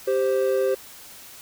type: tone pair together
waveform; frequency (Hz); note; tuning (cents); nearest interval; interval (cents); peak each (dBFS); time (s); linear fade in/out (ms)
triangle; 392.3 / 523.3; G4 / C5; +1 / 0; perfect fourth; 499; -20; 0.07-0.75; 10
effects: white hiss -44 dBFS RMS until 1.41 s